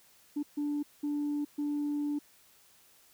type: tone bursts at uneven times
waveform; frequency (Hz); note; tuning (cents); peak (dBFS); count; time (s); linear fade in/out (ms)
sine; 292.5; D4; -7; -28; 4; 0.36-0.43 / 0.57-0.83 / 1.03-1.45 / 1.58-2.19; 10
effects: tanh soft clip ceiling -27 dBFS + white hiss -62 dBFS RMS until 3.13 s